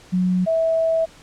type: tone pair in turn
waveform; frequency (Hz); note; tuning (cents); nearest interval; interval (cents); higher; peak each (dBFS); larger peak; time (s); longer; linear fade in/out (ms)
sine; 182.6 / 651.9; F#3 / E5; -23 / -19; octave + minor seventh; 2204; second; -16; neither; 0.12-0.46 / 0.46-1.06; second; 20
effects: pink hiss -47 dBFS RMS until 1.22 s + low-pass 8000 Hz 12 dB/octave